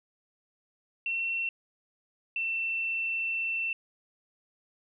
sine tone pair in turn, 2711 / 2686 Hz, E7 / E7, +48 / +32 cents, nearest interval unison, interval 16 cents, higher first, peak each -28 dBFS, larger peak neither, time 1.06-1.49 / 2.36-3.73 s, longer second, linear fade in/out 2 ms, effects none

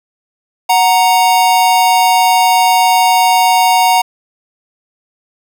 square tone pair together, 740 / 932.3 Hz, F#5 / A#5, 0 / 0 cents, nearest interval major third, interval 400 cents, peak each -11 dBFS, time 0.69-4.02 s, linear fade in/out 10 ms, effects none

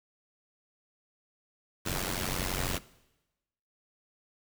pink noise with amplitude modulation, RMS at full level -29 dBFS, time 1.85-2.79 s, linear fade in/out 20 ms, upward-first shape sine, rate 91.9 Hz, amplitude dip 85%, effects noise-tail reverb RT60 1.0 s tail -20 dB re dry

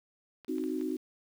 clicks, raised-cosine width 0.3 ms, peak -35 dBFS, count 4, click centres 0.447 / 0.583 / 0.639 / 0.812 s
sine chord, C diminished, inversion none, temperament equal, 261.6 / 311.1 / 370 Hz, C4 / Eb4 / Gb4, 0 / 0 / 0 cents, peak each -35 / -34 / -36 dBFS, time 0.48-0.97 s, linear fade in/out 10 ms
effects 9-bit

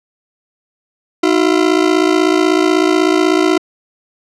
40% pulse ring-modulated tone, 340.6 Hz, F4, 43 cents flat, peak -6 dBFS, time 1.23-3.58 s, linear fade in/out 5 ms, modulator 28.1 Hz, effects low-pass 6000 Hz 12 dB/octave

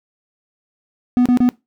triangle tone bursts, 246.9 Hz, B3, in tune, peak -8 dBFS, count 3, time 1.17-1.49 s, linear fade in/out 0 ms, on 86 ms, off 31 ms, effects noise-tail reverb RT60 0.2 s tail -20 dB re dry

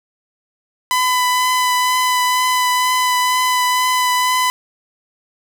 sawtooth tone with vibrato, 1003 Hz, B5, 26 cents sharp, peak -10 dBFS, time 0.91-4.5 s, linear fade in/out 0 ms, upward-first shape triangle, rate 2.1 Hz, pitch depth 14 cents each way, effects none

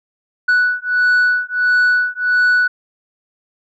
sine beating tone pair, 1479 / 1480.5 Hz, F#6 / F#6, -1 / +1 cents, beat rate 1.5 Hz, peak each -13 dBFS, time 0.48-2.68 s, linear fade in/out 10 ms, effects tanh soft clip ceiling -9 dBFS

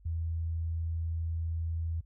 sine tone, 82.3 Hz, E2, 2 cents flat, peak -30 dBFS, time 0.05-2.01 s, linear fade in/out 10 ms, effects added 50 Hz sine -55 dBFS peak until 2.05 s

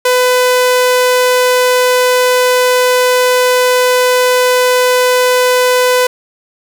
sawtooth tone, 501 Hz, B4, 25 cents sharp, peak -4 dBFS, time 0.05-6.07 s, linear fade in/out 5 ms, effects none

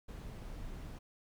brown noise, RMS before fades -45 dBFS, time 0.08-0.99 s, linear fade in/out 10 ms, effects none

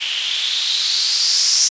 violet noise with low-pass filter sweep, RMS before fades -18 dBFS, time 0-1.69 s, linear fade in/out 20 ms, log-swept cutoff 2900 to 5800 Hz, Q 5.3, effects resampled to 16000 Hz

